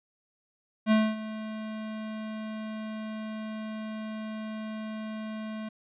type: tone with ADSR envelope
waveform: square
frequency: 217.4 Hz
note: A3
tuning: 21 cents flat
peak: -19 dBFS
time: 0.86-5.69 s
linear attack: 54 ms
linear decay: 240 ms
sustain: -16 dB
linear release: 7 ms
effects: resampled to 8000 Hz